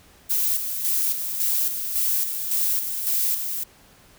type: noise with tremolo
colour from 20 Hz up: violet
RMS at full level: -22 dBFS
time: 0.29-3.64 s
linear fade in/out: 20 ms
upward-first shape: square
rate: 1.8 Hz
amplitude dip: 50%
effects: pink hiss -53 dBFS RMS until 4.18 s